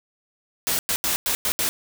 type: noise bursts at uneven times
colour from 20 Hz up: white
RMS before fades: -23 dBFS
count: 6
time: 0.67-0.79 / 0.89-0.96 / 1.04-1.16 / 1.26-1.35 / 1.45-1.52 / 1.59-1.69 s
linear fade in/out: 0 ms
effects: none

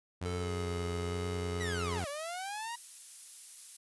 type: tone with vibrato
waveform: sawtooth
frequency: 89.4 Hz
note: F2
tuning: 41 cents sharp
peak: -31 dBFS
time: 0.21-2.05 s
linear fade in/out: 10 ms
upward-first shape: sine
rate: 1.1 Hz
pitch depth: 20 cents each way
type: tone with pitch glide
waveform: square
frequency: 439.5 to 421.1 Hz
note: A4 to G#4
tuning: -2 to +24 cents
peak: -39 dBFS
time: 0.25-2 s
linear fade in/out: 10 ms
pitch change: -74 cents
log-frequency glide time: 0.37-0.51 s
type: linear two-way sweep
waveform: sawtooth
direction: down then up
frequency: 2000 to 555 to 961 Hz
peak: -34 dBFS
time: 1.6-2.76 s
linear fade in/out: 10 ms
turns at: 2.08 s
type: noise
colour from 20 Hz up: violet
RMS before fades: -44 dBFS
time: 1.98-3.77 s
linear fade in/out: 10 ms
effects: resampled to 24000 Hz

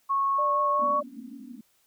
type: tone with pitch glide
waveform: sine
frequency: 1099 to 1116.3 Hz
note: C#6 to C#6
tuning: -15 to +12 cents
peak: -22 dBFS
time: 0.09-1.01 s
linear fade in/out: 20 ms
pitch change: +27 cents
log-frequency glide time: 0.78-0.86 s
type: tone with vibrato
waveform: sine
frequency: 589 Hz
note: D5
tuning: 5 cents sharp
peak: -29 dBFS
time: 0.38-1.03 s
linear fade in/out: 10 ms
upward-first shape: triangle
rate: 5.5 Hz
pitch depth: 21 cents each way
type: band-pass noise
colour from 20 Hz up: white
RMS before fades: -42 dBFS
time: 0.79-1.61 s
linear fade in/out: 5 ms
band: 220 to 280 Hz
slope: 96 dB/octave
effects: white hiss -67 dBFS RMS until 1.86 s

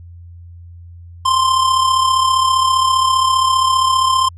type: tone with amplitude modulation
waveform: square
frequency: 1046.5 Hz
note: C6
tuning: in tune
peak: -10 dBFS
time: 1.25-4.29 s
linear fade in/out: 10 ms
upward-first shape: sine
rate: 35.1 Hz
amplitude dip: 50%
effects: added 86 Hz sine -34 dBFS peak until 4.37 s + resampled to 24000 Hz

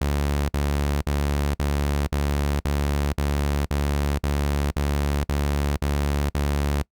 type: tone bursts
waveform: sawtooth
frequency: 71.8 Hz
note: D2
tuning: 39 cents flat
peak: -17 dBFS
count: 13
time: 0.01-6.826 s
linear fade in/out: 5 ms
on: 480 ms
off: 48 ms
effects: noise-tail reverb RT60 0.1 s tail -24 dB re dry

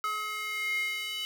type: tone with high-pass filter sweep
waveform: square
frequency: 426.2 Hz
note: G#4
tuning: 45 cents sharp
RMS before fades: -33 dBFS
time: 0.04-1.25 s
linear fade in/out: 0 ms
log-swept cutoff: 1400 to 2800 Hz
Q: 6.7
effects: none

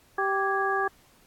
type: harmonic tone with a mistuned harmonic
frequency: 390 Hz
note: G4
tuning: 9 cents flat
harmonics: 1 / 2 / 3 / 4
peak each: -29 / -29 / -29 / -29 dBFS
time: 0.18-0.88 s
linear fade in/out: 5 ms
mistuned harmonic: 4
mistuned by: +100 cents
effects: pink hiss -60 dBFS RMS until 1.26 s + AAC 64 kbps

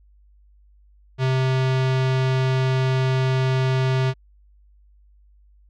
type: tone with low-pass filter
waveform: square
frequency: 130.81 Hz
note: C3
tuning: in tune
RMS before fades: -20 dBFS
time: 1.18-4.14 s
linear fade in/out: 50 ms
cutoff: 3900 Hz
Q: 1.1
effects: added 50 Hz sine -51 dBFS peak until 5.69 s

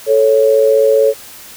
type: tone pair together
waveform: sine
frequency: 438.5 / 554 Hz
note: A4 / C#5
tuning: -6 / -1 cents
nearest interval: major third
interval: 405 cents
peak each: -10 dBFS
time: 0.06-1.14 s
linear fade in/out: 50 ms
effects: white hiss -35 dBFS RMS until 1.56 s

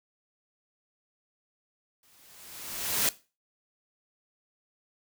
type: noise with exponential growth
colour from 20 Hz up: white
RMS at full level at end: -24 dBFS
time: 2.03-3.09 s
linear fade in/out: 2 ms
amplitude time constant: 230 ms
effects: noise-tail reverb RT60 0.3 s tail -17 dB re dry

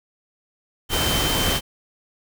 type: tone in noise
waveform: sine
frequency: 3100 Hz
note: G7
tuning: 20 cents flat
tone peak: -25 dBFS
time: 0.89-1.61 s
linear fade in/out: 50 ms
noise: pink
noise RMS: -22 dBFS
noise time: 0.89-1.61 s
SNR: -6 dB
effects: none

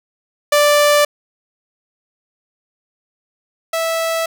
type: tone pair in turn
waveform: sawtooth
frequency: 587.3 / 655.8 Hz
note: D5 / E5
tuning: 0 / -9 cents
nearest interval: major second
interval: 191 cents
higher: second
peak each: -6 / -13 dBFS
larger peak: first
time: 0.52-1.05 / 3.73-4.26 s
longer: neither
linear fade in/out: 5 ms
effects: none

